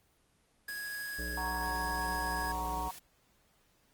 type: noise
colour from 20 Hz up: white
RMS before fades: -49 dBFS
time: 0.68-2.99 s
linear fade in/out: 5 ms
type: tone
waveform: square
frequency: 1661.2 Hz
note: G#6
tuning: in tune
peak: -38 dBFS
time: 0.68-2.52 s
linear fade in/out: 5 ms
type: harmonic tone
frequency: 60.4 Hz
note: B1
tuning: 38 cents flat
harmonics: 1 / 3 / 5 / 7 / 9 / 10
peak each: -39 / -48 / -47 / -49 / -52 / -55 dBFS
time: 1.18-2.89 s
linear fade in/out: 10 ms
type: chord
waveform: sine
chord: F# major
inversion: none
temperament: equal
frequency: 740 / 932.3 / 1108.7 Hz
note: F#5 / A#5 / C#6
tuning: 0 / 0 / 0 cents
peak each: -41 / -36 / -42 dBFS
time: 1.37-2.91 s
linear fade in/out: 5 ms
effects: pink hiss -70 dBFS RMS until 3.93 s + Opus 24 kbps